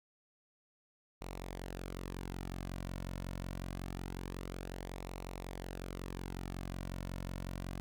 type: tone with flanger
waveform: sawtooth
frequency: 45.46 Hz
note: F#1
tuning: 30 cents flat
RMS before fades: -43 dBFS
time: 1.21-7.8 s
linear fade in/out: 0 ms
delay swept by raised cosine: 0.61 to 2.51 ms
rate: 0.25 Hz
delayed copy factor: -0.5
effects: none